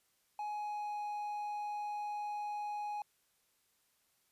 triangle tone with pitch glide, 838 to 832.7 Hz, G#5 to G#5, +15 to +4 cents, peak -35 dBFS, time 0.39-3.02 s, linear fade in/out 2 ms, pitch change -11 cents, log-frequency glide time 0.5-1.01 s, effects white hiss -75 dBFS RMS until 4.31 s + resampled to 32000 Hz

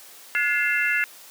sine tone cluster, 1440 / 1707 / 2098 / 2687 Hz, F#6 / G#6 / C7 / E7, -47 / +47 / +4 / +33 cents, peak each -26 / -25 / -24 / -27 dBFS, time 0.35-1.04 s, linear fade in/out 0 ms, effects white hiss -46 dBFS RMS until 1.3 s + high-pass 300 Hz 12 dB/octave

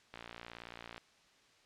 click train, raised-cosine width 0.3 ms, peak -30 dBFS, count 50, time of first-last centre 0.14-0.979 s, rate 58.4 Hz, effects white hiss -66 dBFS RMS until 1.65 s + low-pass 5000 Hz 12 dB/octave

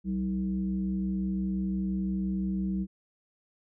sine tone with frequency modulation, 190.6 Hz, G3, 48 cents flat, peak -27 dBFS, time 0.04-2.87 s, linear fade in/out 50 ms, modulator 129 Hz, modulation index 0.57, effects none

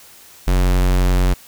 square tone, 45.62 Hz, F#1, 24 cents flat, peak -13 dBFS, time 0.47-1.34 s, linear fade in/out 10 ms, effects white hiss -44 dBFS RMS until 1.47 s

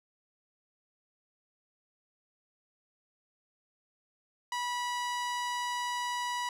sawtooth tone with low-pass filter, 976 Hz, B5, 21 cents flat, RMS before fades -34 dBFS, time 4.52-6.49 s, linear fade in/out 2 ms, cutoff 9000 Hz, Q 0.68, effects none

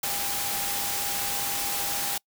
sine tone in noise, 804 Hz, G5, 44 cents sharp, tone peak -37 dBFS, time 0.03-2.18 s, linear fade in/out 5 ms, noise white, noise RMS -29 dBFS, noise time 0.03-2.18 s, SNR -11 dB, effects noise-tail reverb RT60 0.1 s tail -26 dB re dry

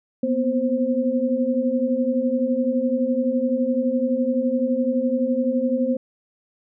sine tone cluster, 240.4 / 252.2 / 525 Hz, B3 / B3 / C5, -46 / +36 / +6 cents, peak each -23 dBFS, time 0.23-5.97 s, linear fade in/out 5 ms, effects none

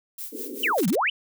violet noise with tremolo, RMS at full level -34 dBFS, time 0.18-0.84 s, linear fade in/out 5 ms, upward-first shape sine, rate 5.1 Hz, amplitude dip 80%
white band-pass noise, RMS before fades -37 dBFS, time 0.32-0.73 s, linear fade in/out 10 ms, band 230 to 490 Hz, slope 96 dB/octave
sine exponential two-way sweep, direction down then up, 3192 to 163.3 to 3192 Hz, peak -20 dBFS, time 0.63-1.1 s, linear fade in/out 5 ms, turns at 0.88 s
white noise bursts, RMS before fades -33 dBFS, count 4, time 0.78-0.953 s, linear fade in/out 0 ms, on 26 ms, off 23 ms
effects none

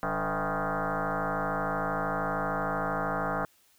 sine tone with frequency modulation, 289.5 Hz, D4, 25 cents flat, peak -27 dBFS, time 0.03-3.45 s, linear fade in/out 0 ms, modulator 158 Hz, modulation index 7.7, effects white hiss -64 dBFS RMS until 3.78 s

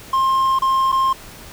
triangle tone with dropouts, 1061 Hz, C6, 24 cents sharp, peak -12 dBFS, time 0.13-1.13 s, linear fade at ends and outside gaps 5 ms, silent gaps 0.589-0.62 / 0.919-0.925 s, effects pink hiss -39 dBFS RMS until 1.52 s

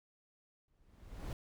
brown noise with exponential growth, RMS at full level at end -37 dBFS, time 0.68-1.33 s, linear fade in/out 2 ms, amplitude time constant 140 ms, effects none

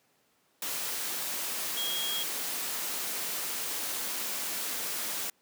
sine tone in noise, 3276 Hz, G#7, 24 cents flat, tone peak -32 dBFS, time 1.77-2.23 s, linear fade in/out 2 ms, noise white, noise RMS -34 dBFS, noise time 0.62-5.3 s, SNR -1 dB, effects pink hiss -69 dBFS RMS until 5.41 s + high-pass 200 Hz 12 dB/octave

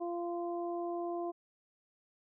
harmonic tone, 345.3 Hz, F4, 20 cents flat, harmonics 1 / 2 / 3, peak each -36 / -39 / -47 dBFS, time 0-1.32 s, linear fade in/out 20 ms, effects none

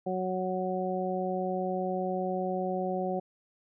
harmonic tone, 185 Hz, F#3, in tune, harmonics 1 / 2 / 3 / 4, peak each -34 / -34 / -34 / -34 dBFS, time 0.06-3.2 s, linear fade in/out 10 ms, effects none

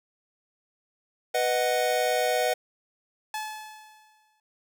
square chord, B major, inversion none, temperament equal, 493.9 / 622.3 / 740 Hz, B4 / D#5 / F#5, 0 / 0 / 0 cents, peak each -28 dBFS, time 1.34-2.54 s, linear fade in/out 10 ms
sawtooth tone with exponential decay, 861 Hz, A5, 38 cents flat, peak -25 dBFS, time 3.34-4.4 s, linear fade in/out 2 ms, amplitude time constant 230 ms
effects none

